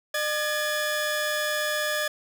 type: tone pair together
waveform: sawtooth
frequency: 604 / 1697.1 Hz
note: D5 / G#6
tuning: +48 / +37 cents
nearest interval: octave + tritone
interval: 1789 cents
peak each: -24 dBFS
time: 0.14-2.08 s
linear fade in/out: 5 ms
effects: none